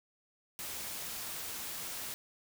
white noise, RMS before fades -41 dBFS, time 0.59-2.14 s, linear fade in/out 0 ms, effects none

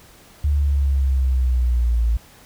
sine linear sweep, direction down, 73.42 to 55.9 Hz, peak -15 dBFS, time 0.44-2.17 s, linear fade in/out 5 ms, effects pink hiss -48 dBFS RMS until 2.45 s

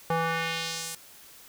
square tone with band-pass filter sweep, 164.81 Hz, E3, in tune, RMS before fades -30 dBFS, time 0.1-0.95 s, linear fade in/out 2 ms, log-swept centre 810 to 10000 Hz, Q 1.2, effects white hiss -51 dBFS RMS until 1.48 s

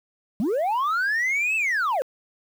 sine linear two-way sweep, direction up then down, 185 to 2667 to 476.9 Hz, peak -18 dBFS, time 0.4-2.02 s, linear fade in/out 0 ms, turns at 1.56 s, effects tanh soft clip ceiling -20 dBFS + 8-bit

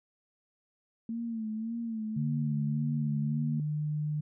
sine tone with vibrato, 224.8 Hz, A3, 37 cents sharp, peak -32 dBFS, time 1.09-3.6 s, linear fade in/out 2 ms, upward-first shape sine, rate 1.8 Hz, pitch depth 68 cents each way
sine tone with pitch glide, 146.83 to 150.61 Hz, D3 to D3, 0 to +44 cents, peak -29 dBFS, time 2.16-4.21 s, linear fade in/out 10 ms, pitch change +44 cents, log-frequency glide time 3.25-3.66 s
effects none

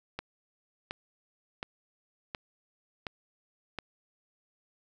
click train, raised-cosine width 0.3 ms, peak -19 dBFS, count 6, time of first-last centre 0.19-3.787 s, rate 1.39 Hz, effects none

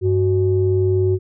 sine tone pair together, 98.2 / 370.8 Hz, G2 / F#4, +4 / +4 cents, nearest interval octave + major seventh, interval 2300 cents, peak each -16 dBFS, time 0.01-1.19 s, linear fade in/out 50 ms, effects tanh soft clip ceiling -6 dBFS

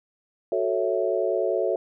sine chord, F# minor seventh, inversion none, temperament equal, 370 / 440 / 554.4 / 659.3 Hz, F#4 / A4 / C#5 / E5, 0 / 0 / 0 / 0 cents, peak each -27 dBFS, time 0.52-1.76 s, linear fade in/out 2 ms, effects none

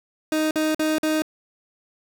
30% pulse tone bursts, 311.1 Hz, D#4, in tune, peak -17 dBFS, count 4, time 0.32-1.221 s, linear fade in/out 2 ms, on 190 ms, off 47 ms, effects none

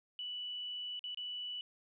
sine tone with dropouts, 2962 Hz, F#7, 1 cent sharp, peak -39 dBFS, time 0.19-1.61 s, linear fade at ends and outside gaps 1 ms, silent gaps 0.993-1.04 / 1.146-1.173 s, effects none

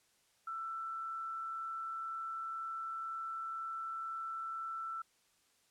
sine tone with amplitude modulation, 1334 Hz, E6, 20 cents sharp, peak -37 dBFS, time 0.47-5.02 s, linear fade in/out 5 ms, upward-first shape sine, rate 142 Hz, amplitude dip 30%, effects white hiss -72 dBFS RMS until 5.7 s + low-pass 10000 Hz 12 dB/octave

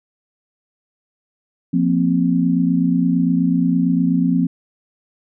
sine chord, F suspended fourth, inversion none, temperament equal, 174.61 / 233.1 / 261.6 Hz, F3 / Bb3 / C4, 0 / 0 / 0 cents, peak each -17 / -21 / -17 dBFS, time 1.73-4.47 s, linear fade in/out 10 ms, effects none

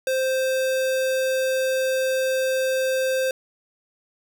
square tone, 523 Hz, C5, 1 cent flat, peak -21 dBFS, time 0.07-3.31 s, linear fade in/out 2 ms, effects none

